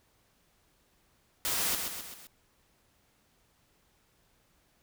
white noise with echo, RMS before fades -31 dBFS, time 1.45-1.75 s, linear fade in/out 0 ms, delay 130 ms, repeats 4, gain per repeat -5 dB, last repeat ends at 2.27 s, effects pink hiss -69 dBFS RMS until 4.82 s

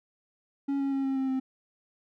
triangle tone with pitch steps, 278.2 / 275 / 271.8 / 268.7 / 265.6 / 262.6 Hz, C#4 / C#4 / C#4 / C4 / C4 / C4, +6 / -14 / -34 / +46 / +26 / +6 cents, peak -24 dBFS, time 0.68-1.4 s, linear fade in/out 10 ms, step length 120 ms, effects none

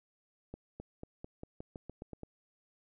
accelerating click train, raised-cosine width 2 ms, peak -30 dBFS, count 11, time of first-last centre 0.54-2.233 s, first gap 260 ms, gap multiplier 0.9, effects none

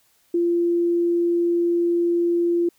sine tone, 344 Hz, F4, 26 cents flat, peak -17 dBFS, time 0.34-2.69 s, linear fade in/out 5 ms, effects white hiss -62 dBFS RMS until 2.78 s

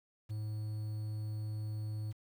triangle tone with quantisation, 107.2 Hz, A2, 45 cents flat, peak -34 dBFS, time 0.29-2.13 s, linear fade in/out 20 ms, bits 10, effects none

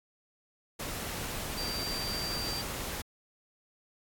sine tone in noise, 4700 Hz, D8, 1 cent sharp, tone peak -35 dBFS, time 1.57-2.62 s, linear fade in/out 10 ms, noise pink, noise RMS -37 dBFS, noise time 0.79-3.02 s, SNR -1 dB, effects AAC 64 kbps

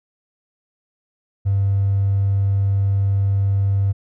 triangle tone with hard clipping, 98.6 Hz, G2, 11 cents sharp, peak -15 dBFS, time 1.45-3.93 s, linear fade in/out 20 ms, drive 3 dB, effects none

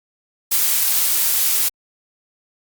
blue noise, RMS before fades -17 dBFS, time 0.51-1.69 s, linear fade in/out 10 ms, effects Opus 48 kbps

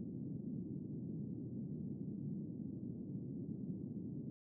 pink band-pass noise, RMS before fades -45 dBFS, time 0-4.3 s, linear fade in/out 0 ms, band 140 to 270 Hz, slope 24 dB/octave, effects none

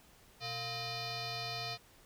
sine tone with frequency modulation, 2435 Hz, D#7, 38 cents flat, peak -35 dBFS, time 0.4-1.78 s, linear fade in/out 50 ms, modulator 578 Hz, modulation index 4.4, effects tanh soft clip ceiling -35 dBFS + pink hiss -62 dBFS RMS until 2.05 s

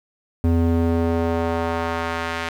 square tone with band-pass filter sweep, 83.3 Hz, E2, 19 cents sharp, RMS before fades -21 dBFS, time 0.44-2.49 s, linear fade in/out 0 ms, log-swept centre 190 to 2000 Hz, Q 0.88, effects 8-bit

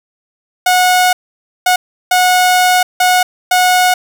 sawtooth tone bursts at uneven times, 730 Hz, F#5, 24 cents flat, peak -4 dBFS, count 5, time 0.66-1.13 / 1.66-1.76 / 2.11-2.83 / 3-3.23 / 3.51-3.94 s, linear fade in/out 5 ms, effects none

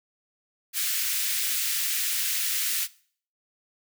white high-pass noise, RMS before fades -27 dBFS, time 0.73-2.88 s, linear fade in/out 50 ms, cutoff 1700 Hz, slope 24 dB/octave, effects noise-tail reverb RT60 0.5 s tail -20 dB re dry

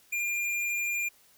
sine tone with hard clipping, 2402 Hz, D7, 38 cents sharp, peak -29 dBFS, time 0.12-1.09 s, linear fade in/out 10 ms, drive 16 dB, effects white hiss -61 dBFS RMS until 1.37 s

